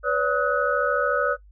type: tone cluster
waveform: sine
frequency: 498.6 / 572 / 1271 / 1481 Hz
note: B4 / D5 / D#6 / F#6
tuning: +16 / -46 / +36 / +1 cents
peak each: -26 / -24 / -25 / -25 dBFS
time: 0.03-1.37 s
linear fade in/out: 50 ms
effects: noise-tail reverb RT60 0.1 s tail -18 dB re dry + added 50 Hz sine -47 dBFS peak until 1.51 s